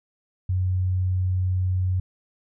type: tone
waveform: sine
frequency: 92.2 Hz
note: F#2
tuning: 6 cents flat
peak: -20 dBFS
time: 0.49-2 s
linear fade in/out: 5 ms
effects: none